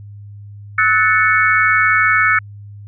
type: chord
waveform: sine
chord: F# minor seventh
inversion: third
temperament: equal with one note detuned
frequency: 1294.4 / 1480 / 1760 / 2217 Hz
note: E6 / F#6 / A6 / C#7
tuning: -32 / 0 / 0 / 0 cents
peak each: -16 dBFS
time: 0.78-2.39 s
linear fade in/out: 5 ms
effects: added 102 Hz sine -32 dBFS peak until 2.87 s